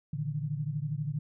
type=tone cluster; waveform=sine; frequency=115 / 146.5 / 159 Hz; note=A#2 / D3 / D#3; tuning=-23 / -4 / +38 cents; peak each=-39 / -32 / -37 dBFS; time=0.13-1.19 s; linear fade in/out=5 ms; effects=none